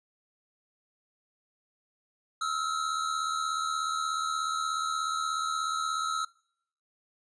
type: tone pair together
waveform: square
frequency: 1289.3 / 1366 Hz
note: E6 / F6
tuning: -39 / -39 cents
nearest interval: minor second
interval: 100 cents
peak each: -31 / -34 dBFS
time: 2.41-6.25 s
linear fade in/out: 5 ms
effects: noise-tail reverb RT60 0.7 s tail -25 dB re dry + resampled to 22050 Hz